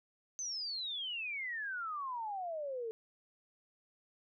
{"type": "exponential sweep", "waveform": "sine", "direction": "down", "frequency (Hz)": [6272, 436.6], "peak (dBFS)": -37, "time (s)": [0.39, 2.91], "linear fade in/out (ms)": 0, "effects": []}